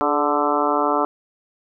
harmonic tone with a mistuned harmonic, 146.9 Hz, D3, 1 cent sharp, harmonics 2 / 3 / 4 / 5 / 6 / 7 / 8 / 9, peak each -25 / -25 / -25 / -25 / -25 / -25 / -25 / -25 dBFS, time 0.01-1.05 s, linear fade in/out 0 ms, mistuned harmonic 3, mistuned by -47 cents, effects none

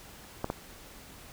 clicks, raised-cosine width 1 ms, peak -16 dBFS, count 2, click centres 0.444 / 0.501 s, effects pink hiss -50 dBFS RMS until 1.32 s

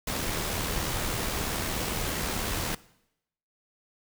pink noise with amplitude modulation, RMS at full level -29 dBFS, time 0.07-2.75 s, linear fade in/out 5 ms, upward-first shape sine, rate 76.8 Hz, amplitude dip 35%, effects noise-tail reverb RT60 0.8 s tail -20 dB re dry

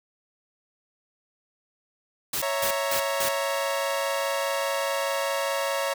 white noise bursts, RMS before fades -28 dBFS, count 4, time 2.33-3.29 s, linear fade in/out 5 ms, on 90 ms, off 200 ms
sawtooth chord, A# diminished, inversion first, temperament equal, 554.4 / 659.3 / 932.3 Hz, C#5 / E5 / A#5, 0 / 0 / 0 cents, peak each -23 / -28 / -28 dBFS, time 2.42-5.94 s, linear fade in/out 10 ms
effects none

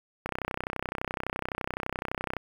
click train, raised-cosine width 0.5 ms, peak -15 dBFS, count 68, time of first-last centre 0.26-2.367 s, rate 31.8 Hz, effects 7-bit

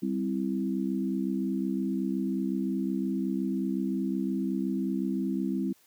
sine chord, C major, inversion second, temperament equal, 196 / 261.6 / 329.6 Hz, G3 / C4 / E4, 0 / 0 / 0 cents, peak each -30 / -31 / -33 dBFS, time 0.02-5.73 s, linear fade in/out 10 ms, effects white hiss -63 dBFS RMS until 5.86 s + high-pass 80 Hz 12 dB/octave

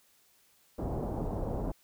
pink low-pass noise, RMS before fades -34 dBFS, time 0.78-1.72 s, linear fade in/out 10 ms, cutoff 800 Hz, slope 24 dB/octave, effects white hiss -66 dBFS RMS until 1.83 s

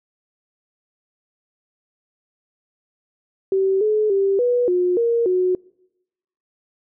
sine tone with pitch steps, 384.9 / 427.5 / 392.3 / 488.4 / 359.1 / 467.1 / 366.2 Hz, G4 / A4 / G4 / B4 / F4 / A#4 / F#4, -32 / -50 / +1 / -19 / +48 / +3 / -18 cents, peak -15 dBFS, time 3.52-5.55 s, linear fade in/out 2 ms, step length 290 ms, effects noise-tail reverb RT60 0.9 s tail -25 dB re dry

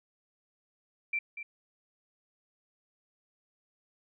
sine tone with echo, 2349 Hz, D7, in tune, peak -28 dBFS, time 1.13-1.19 s, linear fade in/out 5 ms, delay 240 ms, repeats 1, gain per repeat -10 dB, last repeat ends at 1.43 s, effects none

